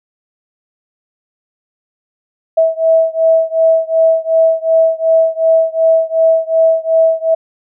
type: beating tone pair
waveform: sine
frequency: 649 / 651.7 Hz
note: E5 / E5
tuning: -27 / -20 cents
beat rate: 2.7 Hz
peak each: -11 / -12 dBFS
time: 2.57-7.35 s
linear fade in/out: 10 ms
effects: none